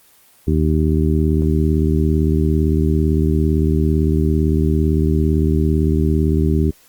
harmonic tone, 77.78 Hz, D#2, in tune, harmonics 1 / 2 / 3 / 4 / 5, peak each -16 / -19 / -21 / -22 / -23 dBFS, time 0.47-6.71 s, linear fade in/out 10 ms, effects white hiss -51 dBFS RMS until 6.88 s + Opus 24 kbps

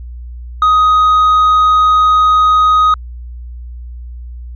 sine tone with tanh clipping, 1253 Hz, D#6, 12 cents sharp, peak -7 dBFS, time 0.62-2.94 s, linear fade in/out 2 ms, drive 3 dB, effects added 60 Hz sine -25 dBFS peak until 4.55 s

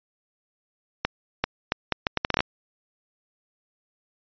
accelerating click train, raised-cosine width 0.3 ms, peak -5 dBFS, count 12, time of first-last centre 1.05-2.405 s, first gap 390 ms, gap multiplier 0.72, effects resampled to 11025 Hz

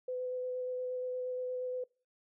sine tone with vibrato, 504 Hz, B4, 35 cents sharp, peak -34 dBFS, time 0.08-1.84 s, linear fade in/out 5 ms, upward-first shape square, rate 8.5 Hz, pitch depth 8 cents each way, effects noise-tail reverb RT60 0.4 s tail -25 dB re dry

